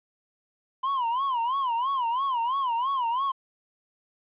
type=tone with vibrato; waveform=triangle; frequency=1010 Hz; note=B5; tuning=39 cents sharp; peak=-22 dBFS; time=0.83-3.32 s; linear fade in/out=10 ms; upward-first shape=sine; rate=3 Hz; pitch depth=170 cents each way; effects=resampled to 8000 Hz + 10-bit